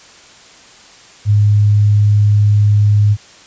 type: tone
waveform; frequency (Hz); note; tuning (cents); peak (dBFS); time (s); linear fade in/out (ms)
sine; 103.83; G#2; 0; -7; 1.25-3.17; 50
effects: white hiss -41 dBFS RMS until 3.46 s + resampled to 16000 Hz